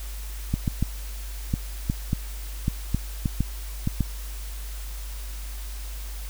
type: clicks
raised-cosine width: 5 ms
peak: -10 dBFS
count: 12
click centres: 0.54 / 0.678 / 0.826 / 1.539 / 1.899 / 2.131 / 2.681 / 2.946 / 3.258 / 3.406 / 3.874 / 4.007 s
effects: added 50 Hz sine -32 dBFS peak until 6.29 s + white hiss -43 dBFS RMS until 6.29 s